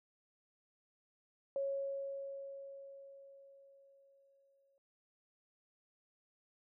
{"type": "tone with exponential decay", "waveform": "sine", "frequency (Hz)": 551, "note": "C#5", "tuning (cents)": -11, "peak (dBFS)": -33, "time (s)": [1.56, 4.78], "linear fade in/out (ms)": 1, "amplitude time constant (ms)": 700, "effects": ["noise-tail reverb RT60 0.5 s tail -25 dB re dry"]}